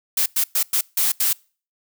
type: noise bursts at uneven times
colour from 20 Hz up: blue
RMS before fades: -19 dBFS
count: 6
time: 0.17-0.26 / 0.36-0.44 / 0.55-0.63 / 0.73-0.81 / 0.97-1.12 / 1.2-1.33 s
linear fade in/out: 5 ms
effects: noise-tail reverb RT60 0.4 s tail -26 dB re dry